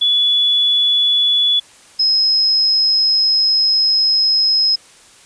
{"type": "tone pair in turn", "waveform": "sine", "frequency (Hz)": [3420, 5124], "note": ["A7", "E8"], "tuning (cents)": [-50, -50], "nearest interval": "perfect fifth", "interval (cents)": 700, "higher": "second", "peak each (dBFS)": -11, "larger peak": "neither", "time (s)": [[0.01, 1.6], [1.99, 4.76]], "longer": "second", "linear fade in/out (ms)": 10, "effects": ["white hiss -45 dBFS RMS until 5.25 s", "resampled to 22050 Hz"]}